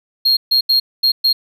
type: tone bursts at uneven times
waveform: triangle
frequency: 4244 Hz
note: C8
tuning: 24 cents sharp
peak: -9 dBFS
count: 5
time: 0.25-0.37 / 0.51-0.61 / 0.69-0.8 / 1.03-1.12 / 1.24-1.33 s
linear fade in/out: 10 ms
effects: none